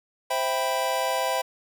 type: chord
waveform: square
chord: C major seventh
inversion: none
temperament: equal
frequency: 523.3 / 659.3 / 784 / 987.8 Hz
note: C5 / E5 / G5 / B5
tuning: 0 / 0 / 0 / 0 cents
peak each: -30 dBFS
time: 0.3-1.42 s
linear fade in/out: 10 ms
effects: none